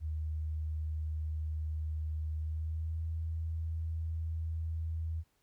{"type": "tone with pitch glide", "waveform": "sine", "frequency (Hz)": [77.78, 80.9], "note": ["D#2", "E2"], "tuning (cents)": [0, -32], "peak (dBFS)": -33, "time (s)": [0, 5.24], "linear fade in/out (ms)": 50, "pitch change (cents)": 68, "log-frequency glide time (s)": [2.36, 3.03], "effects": ["pink hiss -75 dBFS RMS until 5.42 s"]}